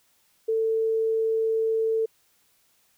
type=tone; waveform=sine; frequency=445.9 Hz; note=A4; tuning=23 cents sharp; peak=-21 dBFS; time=0.48-2.06 s; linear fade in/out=10 ms; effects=white hiss -65 dBFS RMS until 2.97 s